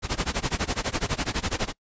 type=noise with tremolo; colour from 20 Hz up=pink; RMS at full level=-24 dBFS; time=0.02-1.73 s; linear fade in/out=50 ms; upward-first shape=sine; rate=12 Hz; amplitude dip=95%; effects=noise-tail reverb RT60 0.1 s tail -24 dB re dry + resampled to 16000 Hz